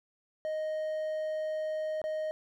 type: tone with dropouts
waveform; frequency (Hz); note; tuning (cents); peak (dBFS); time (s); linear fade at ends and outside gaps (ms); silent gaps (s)
triangle; 622.3; D#5; 0; -29; 0.45-2.31; 0; 2.016-2.04
effects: none